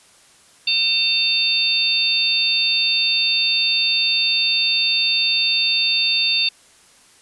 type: harmonic tone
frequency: 900 Hz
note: A5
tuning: 39 cents sharp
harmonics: 3 / 4 / 5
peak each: -20 / -20 / -20 dBFS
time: 0.67-6.49 s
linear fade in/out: 5 ms
effects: white hiss -51 dBFS RMS until 7.21 s + resampled to 24000 Hz